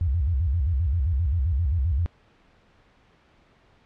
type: tone with vibrato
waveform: sine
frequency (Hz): 75.4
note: D2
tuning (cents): +46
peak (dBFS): -20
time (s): 0.01-2.06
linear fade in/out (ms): 0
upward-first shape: square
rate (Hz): 7.6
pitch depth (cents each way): 240
effects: pink hiss -59 dBFS RMS until 3.85 s + low-pass 3000 Hz 12 dB/octave